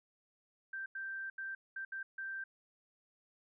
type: tone bursts at uneven times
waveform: sine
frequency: 1568 Hz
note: G6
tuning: in tune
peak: -39 dBFS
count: 6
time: 0.73-0.86 / 0.95-1.3 / 1.38-1.55 / 1.76-1.85 / 1.92-2.03 / 2.18-2.44 s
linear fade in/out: 5 ms
effects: none